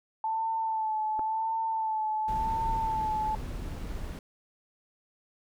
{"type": "tone with vibrato", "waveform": "sine", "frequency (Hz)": 880, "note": "A5", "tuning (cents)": 0, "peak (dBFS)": -27, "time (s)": [0.24, 3.35], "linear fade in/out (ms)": 2, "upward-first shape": "sine", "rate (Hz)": 0.93, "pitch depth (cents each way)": 33}
{"type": "clicks", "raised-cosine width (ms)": 1, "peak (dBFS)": -26, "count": 2, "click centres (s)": [1.192, 1.195]}
{"type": "noise", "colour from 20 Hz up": "brown", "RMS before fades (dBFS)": -36, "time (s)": [2.28, 4.19], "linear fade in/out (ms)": 2}
{"effects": []}